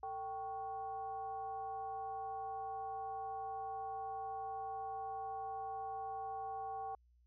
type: tone with frequency modulation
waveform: sine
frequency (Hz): 778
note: G5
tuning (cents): -13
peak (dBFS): -40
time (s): 0.03-6.95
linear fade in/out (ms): 2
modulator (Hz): 331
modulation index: 0.6
effects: added 60 Hz sine -66 dBFS peak until 7.26 s